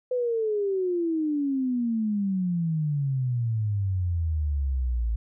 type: exponential sweep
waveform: sine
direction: down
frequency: 508 to 54.8 Hz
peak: -23 dBFS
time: 0.11-5.16 s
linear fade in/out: 5 ms
effects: none